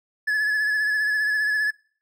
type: tone with vibrato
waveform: triangle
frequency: 1711 Hz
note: A6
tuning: 49 cents flat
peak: -18 dBFS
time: 0.27-1.71 s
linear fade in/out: 10 ms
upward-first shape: sine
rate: 15 Hz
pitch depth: 34 cents each way
effects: noise-tail reverb RT60 0.5 s tail -25 dB re dry